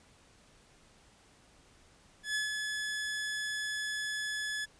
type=tone with ADSR envelope; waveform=sawtooth; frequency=1711 Hz; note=A6; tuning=49 cents flat; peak=-26 dBFS; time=2.23-4.66 s; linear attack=120 ms; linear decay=140 ms; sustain=-4 dB; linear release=22 ms; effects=pink hiss -62 dBFS RMS until 4.79 s + resampled to 22050 Hz